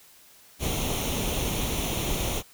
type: noise with comb filter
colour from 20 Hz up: pink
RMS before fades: -28 dBFS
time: 0.59-2.43 s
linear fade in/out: 50 ms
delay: 0.31 ms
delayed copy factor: +0.65
effects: white hiss -54 dBFS RMS until 2.53 s